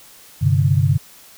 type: chord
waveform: sine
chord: G suspended fourth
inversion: none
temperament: equal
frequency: 98 / 130.81 / 146.83 Hz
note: G2 / C3 / D3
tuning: 0 / 0 / 0 cents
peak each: -17 dBFS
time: 0.41-0.98 s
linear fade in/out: 20 ms
effects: white hiss -45 dBFS RMS until 1.37 s